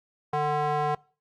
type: tone with band-pass filter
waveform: square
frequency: 149.1 Hz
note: D3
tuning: 27 cents sharp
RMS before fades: -26 dBFS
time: 0.33-0.95 s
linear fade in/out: 5 ms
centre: 810 Hz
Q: 2.1
effects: noise-tail reverb RT60 0.4 s tail -24 dB re dry + Opus 48 kbps